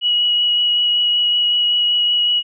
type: tone with vibrato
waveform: sine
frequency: 2916 Hz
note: F#7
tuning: 26 cents flat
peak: -13 dBFS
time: 0.01-2.43 s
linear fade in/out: 50 ms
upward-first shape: sine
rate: 5.3 Hz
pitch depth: 9 cents each way
effects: none